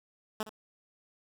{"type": "tone with echo", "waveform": "10% pulse", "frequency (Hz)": 215.7, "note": "A3", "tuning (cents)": -34, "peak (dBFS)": -23, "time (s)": [0.4, 0.43], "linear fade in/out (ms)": 2, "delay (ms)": 63, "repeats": 1, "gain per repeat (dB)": -13, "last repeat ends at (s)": 0.493, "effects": []}